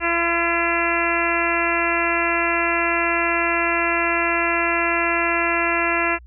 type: harmonic tone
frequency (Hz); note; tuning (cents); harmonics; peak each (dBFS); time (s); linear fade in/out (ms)
339.5; F4; -49; 1 / 2 / 3 / 4 / 5 / 6 / 7 / 8; -26 / -26 / -26 / -26 / -26 / -26 / -26 / -26; 0-6.19; 50
effects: added 60 Hz sine -41 dBFS peak until 6.26 s